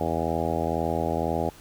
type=harmonic tone; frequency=82 Hz; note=E2; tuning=9 cents flat; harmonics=1 / 2 / 3 / 4 / 5 / 6 / 7 / 8 / 9 / 10; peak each=-33 / -33 / -33 / -33 / -33 / -33 / -33 / -33 / -33 / -33 dBFS; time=0-1.5 s; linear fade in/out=5 ms; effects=pink hiss -50 dBFS RMS until 1.6 s